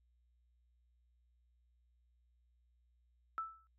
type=tone with exponential decay; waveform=sine; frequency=1318.5 Hz; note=E6; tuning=in tune; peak=-34 dBFS; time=3.38-3.67 s; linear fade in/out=0 ms; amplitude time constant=63 ms; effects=added 60 Hz sine -70 dBFS peak until 3.78 s